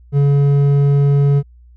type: tone with hard clipping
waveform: sine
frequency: 141.7 Hz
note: C#3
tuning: 38 cents sharp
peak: -11 dBFS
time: 0.12-1.43 s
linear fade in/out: 50 ms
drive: 6 dB
effects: added 60 Hz sine -41 dBFS peak until 1.76 s